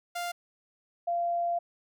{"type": "tone pair in turn", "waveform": ["sawtooth", "sine"], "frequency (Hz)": [698.5, 690.1], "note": ["F5", "F5"], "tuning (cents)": [0, -21], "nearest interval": "unison", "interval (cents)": 21, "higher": "first", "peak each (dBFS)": [-28, -26], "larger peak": "second", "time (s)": [[0.15, 0.32], [1.07, 1.59]], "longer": "second", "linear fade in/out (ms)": 10, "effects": []}